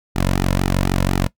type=tone with flanger; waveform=sawtooth; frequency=46.25 Hz; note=F#1; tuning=in tune; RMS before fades=-18 dBFS; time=0.15-1.28 s; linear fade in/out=20 ms; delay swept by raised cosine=1.8 to 2.6 ms; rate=4 Hz; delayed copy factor=-0.8; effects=noise-tail reverb RT60 0.1 s tail -20 dB re dry